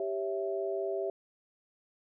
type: chord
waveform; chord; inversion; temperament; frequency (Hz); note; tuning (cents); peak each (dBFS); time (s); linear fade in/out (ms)
sine; C# diminished; second; equal; 392 / 554.4 / 659.3; G4 / C#5 / E5; 0 / 0 / 0; -33 / -39 / -35; 0-1.1; 2
effects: none